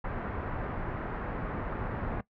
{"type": "low-pass noise", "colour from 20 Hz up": "pink", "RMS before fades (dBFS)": -35, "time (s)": [0.04, 2.21], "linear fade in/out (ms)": 5, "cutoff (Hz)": 1700, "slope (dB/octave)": 24, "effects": ["noise-tail reverb RT60 0.1 s tail -19 dB re dry"]}